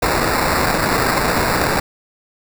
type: noise with sample-and-hold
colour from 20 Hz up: white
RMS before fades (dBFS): -17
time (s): 0.02-1.8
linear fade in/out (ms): 5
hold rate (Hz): 3150
effects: none